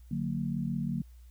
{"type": "chord", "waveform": "sine", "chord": "D augmented", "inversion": "none", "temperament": "just", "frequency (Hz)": [146.83, 183.54, 229.4], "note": ["D3", "F#3", "A#3"], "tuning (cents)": [0, -14, -28], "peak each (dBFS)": -34, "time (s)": [0.11, 1.02], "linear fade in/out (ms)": 5, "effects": ["added 60 Hz sine -49 dBFS peak until 1.3 s", "white hiss -69 dBFS RMS until 1.3 s"]}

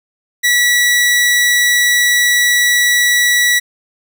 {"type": "tone", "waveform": "sawtooth", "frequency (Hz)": 1944, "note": "B6", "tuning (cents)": -28, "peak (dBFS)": -6, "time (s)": [0.43, 3.6], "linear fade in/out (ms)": 20, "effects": []}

